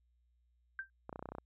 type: tone with exponential decay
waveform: sine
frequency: 1568 Hz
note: G6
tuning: in tune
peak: -34 dBFS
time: 0.79-0.9 s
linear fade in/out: 1 ms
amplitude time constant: 22 ms
type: clicks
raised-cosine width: 1 ms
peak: -29 dBFS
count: 10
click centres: 1.094 / 1.128 / 1.159 / 1.193 / 1.226 / 1.257 / 1.289 / 1.32 / 1.351 / 1.384 s
effects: added 60 Hz sine -70 dBFS peak until 1.45 s